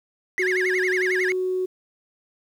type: tone with vibrato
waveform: triangle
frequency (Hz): 1880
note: A#6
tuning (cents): +14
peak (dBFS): -19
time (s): 0.38-1.32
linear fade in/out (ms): 0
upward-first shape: sine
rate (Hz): 11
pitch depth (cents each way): 270
type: tone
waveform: sine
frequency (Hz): 370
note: F#4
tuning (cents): 0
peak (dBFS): -21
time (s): 0.39-1.66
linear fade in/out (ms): 10
effects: tanh soft clip ceiling -14 dBFS + 9-bit